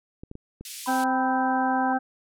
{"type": "clicks", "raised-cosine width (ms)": 3, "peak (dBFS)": -26, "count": 4, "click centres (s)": [0.235, 0.314, 0.354, 0.61]}
{"type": "band-pass noise", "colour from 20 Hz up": "white", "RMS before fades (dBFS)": -39, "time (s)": [0.65, 1.04], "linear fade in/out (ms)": 2, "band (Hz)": [2300, 12000], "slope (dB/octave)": 24}
{"type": "tone", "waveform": "sine", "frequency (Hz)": 995, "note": "B5", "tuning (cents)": 13, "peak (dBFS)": -30, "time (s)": [0.86, 1.93], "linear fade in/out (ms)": 2}
{"type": "harmonic tone", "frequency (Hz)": 260.2, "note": "C4", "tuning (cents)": -9, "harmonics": [1, 2, 3, 5, 6], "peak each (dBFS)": [-26, -35, -24, -35, -31], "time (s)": [0.87, 1.99], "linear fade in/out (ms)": 20}
{"effects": []}